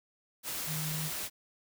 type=tone in noise; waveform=sine; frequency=155.56 Hz; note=D#3; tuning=in tune; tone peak=-35 dBFS; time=0.66-1.11 s; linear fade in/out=50 ms; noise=white; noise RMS=-37 dBFS; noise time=0.43-1.3 s; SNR=-1 dB; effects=none